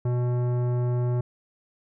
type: tone with tanh clipping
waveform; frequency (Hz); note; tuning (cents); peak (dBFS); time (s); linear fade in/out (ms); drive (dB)
sine; 122.7; B2; -11; -24; 0.05-1.21; 5; 15
effects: none